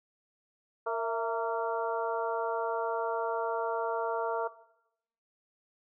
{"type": "harmonic tone with a mistuned harmonic", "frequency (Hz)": 230, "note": "A#3", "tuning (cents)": -23, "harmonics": [2, 3, 4, 5, 6], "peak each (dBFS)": [-33, -35, -36, -37, -38], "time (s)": [0.86, 4.48], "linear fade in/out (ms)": 10, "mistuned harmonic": 3, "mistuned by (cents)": -60, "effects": ["noise-tail reverb RT60 0.8 s tail -17 dB re dry"]}